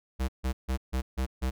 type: tone bursts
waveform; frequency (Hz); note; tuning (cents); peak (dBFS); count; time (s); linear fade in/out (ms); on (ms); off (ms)
square; 64.7; C2; -19; -27; 6; 0.19-1.51; 20; 95; 150
effects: none